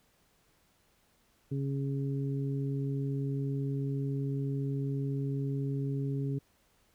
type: harmonic tone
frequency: 138 Hz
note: C#3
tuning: 7 cents flat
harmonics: 1 / 2 / 3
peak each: -31 / -37 / -41 dBFS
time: 1.51-6.39 s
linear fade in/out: 10 ms
effects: pink hiss -69 dBFS RMS until 6.94 s